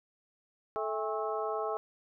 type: harmonic tone with a mistuned harmonic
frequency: 217.5 Hz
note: A3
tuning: 20 cents flat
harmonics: 2 / 3 / 4 / 5 / 6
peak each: -35 / -37 / -38 / -39 / -40 dBFS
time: 0.76-1.77 s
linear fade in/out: 0 ms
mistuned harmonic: 4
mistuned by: -120 cents
effects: none